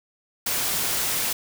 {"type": "noise", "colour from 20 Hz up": "white", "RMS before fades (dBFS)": -25, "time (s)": [0.46, 1.33], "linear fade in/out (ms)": 5, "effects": []}